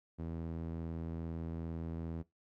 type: tone with band-pass filter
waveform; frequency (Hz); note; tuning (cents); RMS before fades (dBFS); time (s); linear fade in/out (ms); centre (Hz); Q
sawtooth; 82.41; E2; 0; -41; 0.18-2.23; 20; 210; 0.76
effects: noise-tail reverb RT60 0.2 s tail -21 dB re dry